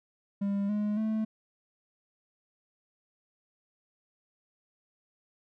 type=tone with pitch steps; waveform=triangle; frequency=200 / 209 / 218.4 Hz; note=G3 / G#3 / A3; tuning=+35 / +11 / -13 cents; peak=-25 dBFS; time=0.41-1.25 s; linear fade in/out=10 ms; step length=280 ms; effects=none